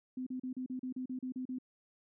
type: tone bursts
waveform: sine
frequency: 255.7 Hz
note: C4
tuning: 40 cents flat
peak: -36 dBFS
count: 11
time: 0.17-1.586 s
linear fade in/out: 5 ms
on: 96 ms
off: 36 ms
effects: none